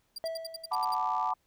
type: tone bursts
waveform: 40% pulse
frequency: 4752 Hz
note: D8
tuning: 20 cents sharp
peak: -35 dBFS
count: 9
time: 0.16-0.944 s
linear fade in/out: 5 ms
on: 24 ms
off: 71 ms
type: tone with exponential decay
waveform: triangle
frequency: 654 Hz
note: E5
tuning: 14 cents flat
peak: -28 dBFS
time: 0.24-1.07 s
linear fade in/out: 0 ms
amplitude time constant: 180 ms
type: chord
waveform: sine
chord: B minor seventh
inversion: second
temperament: equal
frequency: 740 / 880 / 987.8 / 1174.7 Hz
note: F#5 / A5 / B5 / D6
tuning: 0 / 0 / 0 / 0 cents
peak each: -34 / -32 / -33 / -33 dBFS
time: 0.71-1.34 s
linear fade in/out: 10 ms
type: click train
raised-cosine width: 0.2 ms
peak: -34 dBFS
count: 39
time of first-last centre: 0.72-1.305 s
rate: 65 Hz
effects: pink hiss -73 dBFS RMS until 1.46 s